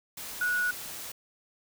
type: tone in noise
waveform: sine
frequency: 1464 Hz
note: F#6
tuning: 19 cents flat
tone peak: -25 dBFS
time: 0.41-0.71 s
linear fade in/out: 5 ms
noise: white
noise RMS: -40 dBFS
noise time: 0.17-1.12 s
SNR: +12 dB
effects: none